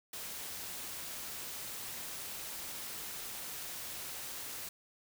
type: noise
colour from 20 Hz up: white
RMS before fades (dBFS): -43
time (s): 0.13-4.69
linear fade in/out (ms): 5
effects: none